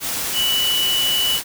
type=tone in noise; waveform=sine; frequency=2960 Hz; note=F#7; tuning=in tune; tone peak=-17 dBFS; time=0.33-1.4 s; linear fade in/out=50 ms; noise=white; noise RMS=-24 dBFS; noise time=0-1.44 s; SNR=+4 dB; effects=none